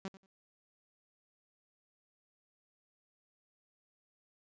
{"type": "tone with echo", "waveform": "sawtooth", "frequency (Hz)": 192.4, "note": "G3", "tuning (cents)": -32, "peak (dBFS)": -34, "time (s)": [0.05, 0.08], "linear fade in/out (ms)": 0, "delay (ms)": 90, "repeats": 2, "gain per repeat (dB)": -15, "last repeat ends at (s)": 0.26, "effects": ["resampled to 16000 Hz"]}